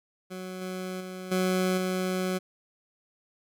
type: tone with level steps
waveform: 20% pulse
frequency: 185 Hz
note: F#3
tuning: in tune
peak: -31 / -28 / -32 / -19 / -22 dBFS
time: 0.3-2.39 s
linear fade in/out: 20 ms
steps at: 0.61 / 1 / 1.31 / 1.77 s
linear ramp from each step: 10 ms
effects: none